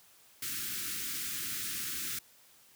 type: band-stop noise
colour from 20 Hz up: white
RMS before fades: -37 dBFS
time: 0.42-2.19 s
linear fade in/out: 5 ms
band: 380 to 1300 Hz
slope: 48 dB/octave
effects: white hiss -61 dBFS RMS until 2.75 s + high-pass 60 Hz 12 dB/octave